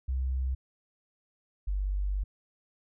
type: tone pair in turn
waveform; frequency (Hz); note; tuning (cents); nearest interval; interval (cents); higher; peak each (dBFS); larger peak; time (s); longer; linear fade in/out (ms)
sine; 64.9 / 48.62; C2 / G1; -13 / -13; perfect fourth; 500; first; -27; neither; 0.08-0.55 / 1.67-2.24; second; 10
effects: none

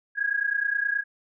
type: tone pair together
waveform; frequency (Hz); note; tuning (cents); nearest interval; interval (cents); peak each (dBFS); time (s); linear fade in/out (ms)
sine; 1631.7 / 1661.2; G#6 / G#6; -31 / 0; unison; 31; -26; 0.15-1.04; 50
effects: none

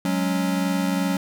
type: chord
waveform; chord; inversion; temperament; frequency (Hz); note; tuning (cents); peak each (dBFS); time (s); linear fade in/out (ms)
square; F# suspended second; none; equal; 185 / 207.7 / 277.2; F#3 / G#3 / C#4; 0 / 0 / 0; -24 / -30 / -26; 0.05-1.17; 2
effects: none

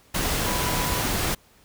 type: tone in noise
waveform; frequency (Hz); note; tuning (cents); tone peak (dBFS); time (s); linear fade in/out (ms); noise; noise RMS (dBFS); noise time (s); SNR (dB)
sine; 987.8; B5; 0; -31; 0.46-1.02; 10; pink; -25; 0.14-1.35; -9
effects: pink hiss -57 dBFS RMS until 1.64 s

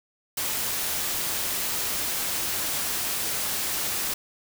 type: noise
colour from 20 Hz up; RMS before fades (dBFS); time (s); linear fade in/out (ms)
white; -28; 0.37-4.14; 5
effects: none

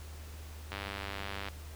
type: click train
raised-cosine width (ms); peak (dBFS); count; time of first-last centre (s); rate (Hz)
0.3; -22; 77; 0.72-1.485; 99.3
effects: added 76 Hz sine -44 dBFS peak until 1.75 s + pink hiss -53 dBFS RMS until 1.75 s

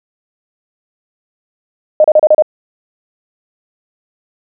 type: tone bursts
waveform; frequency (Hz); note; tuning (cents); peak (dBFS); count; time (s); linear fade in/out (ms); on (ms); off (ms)
sine; 615; D#5; -20; -3; 6; 2-2.423; 2; 43; 33
effects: none

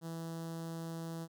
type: tone with notch filter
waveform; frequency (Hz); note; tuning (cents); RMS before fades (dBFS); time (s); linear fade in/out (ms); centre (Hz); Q
sawtooth; 164.81; E3; 0; -42; 0.01-1.28; 50; 2300; 0.89
effects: none

